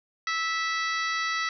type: harmonic tone with a mistuned harmonic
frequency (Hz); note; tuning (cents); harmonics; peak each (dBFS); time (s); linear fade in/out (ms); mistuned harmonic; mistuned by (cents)
655; E5; -11; 2 / 3 / 4 / 5 / 6 / 7 / 8 / 9; -30 / -29 / -39 / -41 / -37 / -39 / -43 / -43; 0.27-1.49; 2; 9; -16
effects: none

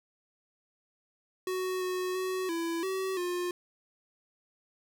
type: tone with pitch steps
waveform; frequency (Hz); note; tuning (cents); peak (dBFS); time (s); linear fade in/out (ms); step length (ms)
square; 371.1 / 367.2 / 372.8 / 333.8 / 380.1 / 355.3; F#4 / F#4 / F#4 / E4 / F#4 / F4; +5 / -13 / +13 / +22 / +47 / +30; -31; 1.47-3.51; 2; 340
effects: none

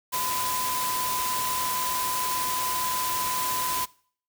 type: tone in noise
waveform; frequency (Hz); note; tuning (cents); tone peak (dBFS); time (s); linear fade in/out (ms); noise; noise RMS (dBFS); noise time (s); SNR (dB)
sine; 1008; B5; +35; -28; 0.12-3.86; 20; white; -30; 0.12-3.86; -1
effects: noise-tail reverb RT60 0.5 s tail -22 dB re dry

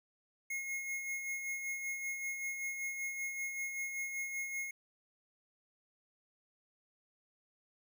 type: tone with tremolo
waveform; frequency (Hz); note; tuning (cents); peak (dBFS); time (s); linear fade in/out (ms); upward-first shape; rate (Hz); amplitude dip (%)
square; 2160; C#7; -45; -36; 0.5-4.71; 5; sine; 5.2; 45
effects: none

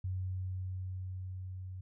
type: tone with level ramp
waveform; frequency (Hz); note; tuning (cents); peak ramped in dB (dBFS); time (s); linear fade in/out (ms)
sine; 92.9; F#2; +7; -33 to -41; 0.04-1.81; 5
effects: none

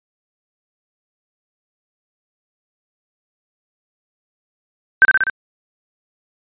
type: tone with echo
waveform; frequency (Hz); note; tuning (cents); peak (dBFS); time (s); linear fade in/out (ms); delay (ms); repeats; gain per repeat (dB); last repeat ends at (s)
sine; 1553; G6; -17; -4; 5.02-5.05; 0; 62; 4; -3; 5.298
effects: resampled to 8000 Hz

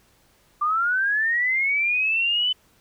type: linear sweep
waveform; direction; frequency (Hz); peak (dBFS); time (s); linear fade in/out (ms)
sine; up; 1174.7 to 3031; -19; 0.61-2.53; 10
effects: pink hiss -60 dBFS RMS until 2.8 s

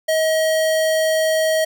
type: tone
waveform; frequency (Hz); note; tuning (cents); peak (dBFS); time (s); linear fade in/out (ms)
square; 635; D#5; +35; -16; 0.08-1.65; 10
effects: none

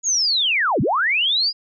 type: linear two-way sweep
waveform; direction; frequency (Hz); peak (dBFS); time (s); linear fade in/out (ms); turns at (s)
sine; down then up; 6860 to 99.8 to 4993; -16; 0.03-1.53; 50; 0.81
effects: none

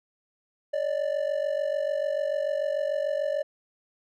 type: ring-modulated tone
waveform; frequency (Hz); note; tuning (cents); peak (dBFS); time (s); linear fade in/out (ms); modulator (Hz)
triangle; 587.3; D5; 0; -20; 0.73-3.43; 10; 23.4
effects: none

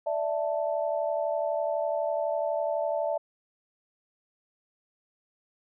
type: chord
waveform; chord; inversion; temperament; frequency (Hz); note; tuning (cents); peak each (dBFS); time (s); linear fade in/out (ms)
sine; D suspended second; none; equal; 587.3 / 659.3 / 880; D5 / E5 / A5; 0 / 0 / 0; -29 / -29 / -35; 0.06-3.18; 10
effects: none

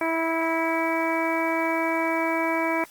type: harmonic tone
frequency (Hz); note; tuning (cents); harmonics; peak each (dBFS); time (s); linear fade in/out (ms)
327.1; E4; -13; 1 / 2 / 3 / 4 / 5 / 6 / 7; -27 / -28 / -28 / -35 / -35 / -36 / -29; 0.01-2.84; 2
effects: white hiss -51 dBFS RMS until 2.9 s + Opus 24 kbps

